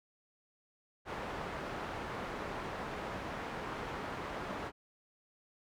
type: low-pass noise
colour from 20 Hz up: white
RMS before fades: -41 dBFS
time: 1.05-4.72 s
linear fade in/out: 50 ms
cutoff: 1200 Hz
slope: 12 dB/octave
effects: none